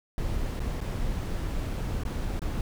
brown noise with dropouts, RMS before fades -30 dBFS, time 0.18-2.61 s, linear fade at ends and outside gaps 1 ms, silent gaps 0.594-0.602 / 0.806-0.812 / 2.035-2.051 / 2.394-2.418 s, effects none

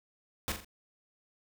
pink noise with echo, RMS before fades -33 dBFS, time 0.48-0.52 s, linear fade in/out 0 ms, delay 42 ms, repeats 3, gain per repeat -7 dB, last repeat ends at 0.646 s, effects none

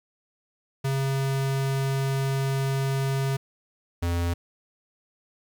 square tone pair in turn, 135.6 / 85.93 Hz, C#3 / F2, -38 / -28 cents, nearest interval minor sixth, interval 790 cents, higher first, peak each -24 / -24 dBFS, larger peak neither, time 0.84-3.37 / 4.02-4.34 s, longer first, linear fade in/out 10 ms, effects 10-bit

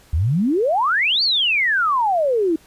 sine exponential two-way sweep, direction up then down, 69.7 to 4660 to 308.8 Hz, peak -15 dBFS, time 0.13-2.56 s, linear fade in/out 5 ms, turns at 1.23 s, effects pink hiss -51 dBFS RMS until 2.66 s + resampled to 32000 Hz

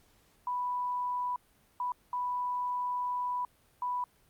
sine tone bursts at uneven times, 988 Hz, B5, in tune, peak -30 dBFS, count 4, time 0.47-1.36 / 1.8-1.92 / 2.13-3.45 / 3.82-4.04 s, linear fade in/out 2 ms, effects pink hiss -66 dBFS RMS until 4.29 s + Opus 48 kbps

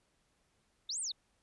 sine linear two-way sweep, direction up then down, 3481 to 9110 to 3481 Hz, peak -35 dBFS, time 0.89-1.12 s, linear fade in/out 5 ms, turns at 1 s, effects pink hiss -75 dBFS RMS until 1.42 s + resampled to 24000 Hz

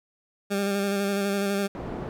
20% pulse tone with vibrato, 199.4 Hz, G3, 30 cents sharp, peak -19 dBFS, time 0.5-1.68 s, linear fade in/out 20 ms, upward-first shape square, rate 12 Hz, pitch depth 20 cents each way
white low-pass noise, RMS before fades -34 dBFS, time 1.75-2.09 s, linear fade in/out 0 ms, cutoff 520 Hz, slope 12 dB/octave
effects none

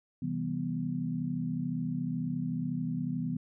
sine chord, C major seventh, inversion none, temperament equal, 130.81 / 164.81 / 196 / 246.9 Hz, C3 / E3 / G3 / B3, 0 / 0 / 0 / 0 cents, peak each -39 / -34 / -40 / -34 dBFS, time 0.22-3.37 s, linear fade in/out 5 ms, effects none

